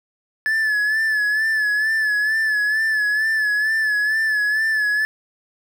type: tone with vibrato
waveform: triangle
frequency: 1729 Hz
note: A6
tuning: 31 cents flat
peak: -15 dBFS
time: 0.46-5.05 s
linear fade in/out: 0 ms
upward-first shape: sine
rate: 2.2 Hz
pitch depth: 50 cents each way
effects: 8-bit